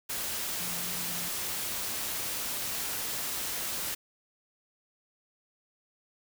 sine tone in noise, 174.61 Hz, F3, in tune, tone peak -44 dBFS, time 0.6-1.29 s, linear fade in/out 10 ms, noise white, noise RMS -34 dBFS, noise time 0.09-3.95 s, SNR -13 dB, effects none

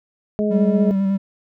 harmonic tone, 210.3 Hz, G#3, 22 cents sharp, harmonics 1 / 2 / 3, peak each -19 / -22 / -24 dBFS, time 0.39-0.91 s, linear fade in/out 0 ms
triangle tone with vibrato, 194.9 Hz, G3, 10 cents flat, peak -14 dBFS, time 0.5-1.18 s, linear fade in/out 20 ms, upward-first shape square, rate 10 Hz, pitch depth 18 cents each way
effects none

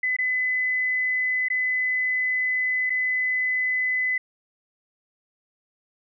sine tone with dropouts, 2013 Hz, B6, 33 cents sharp, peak -21 dBFS, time 0.03-4.18 s, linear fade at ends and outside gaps 5 ms, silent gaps 0.166-0.186 / 1.485-1.501 / 2.897-2.902 s, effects none

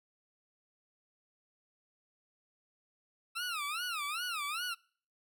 20% pulse tone with vibrato, 1300 Hz, E6, 24 cents flat, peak -30 dBFS, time 3.35-4.75 s, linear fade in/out 20 ms, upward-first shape sine, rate 2.5 Hz, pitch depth 220 cents each way, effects noise-tail reverb RT60 0.5 s tail -26 dB re dry

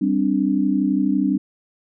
sine chord, G suspended fourth, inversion none, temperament equal, 196 / 261.6 / 293.7 Hz, G3 / C4 / D4, 0 / 0 / 0 cents, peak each -21 / -21 / -20 dBFS, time 0.01-1.38 s, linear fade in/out 10 ms, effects none

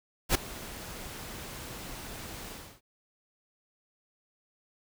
pink noise with ADSR envelope, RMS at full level -22 dBFS, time 0.29-2.81 s, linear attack 59 ms, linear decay 7 ms, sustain -20 dB, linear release 310 ms, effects none

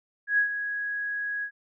sine tone with ADSR envelope, 1661.2 Hz, G#6, in tune, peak -18 dBFS, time 0.27-1.51 s, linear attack 110 ms, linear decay 100 ms, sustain -10 dB, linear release 77 ms, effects none

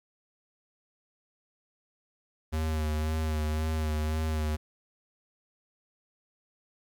square tone with vibrato, 77.78 Hz, D#2, in tune, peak -28 dBFS, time 2.52-4.57 s, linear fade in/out 20 ms, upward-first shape sine, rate 1.9 Hz, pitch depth 30 cents each way, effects 11-bit

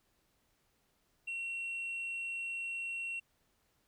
sine tone with tanh clipping, 2728 Hz, F7, 41 cents flat, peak -37 dBFS, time 1.27-3.2 s, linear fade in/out 10 ms, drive 1 dB, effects pink hiss -75 dBFS RMS until 3.87 s

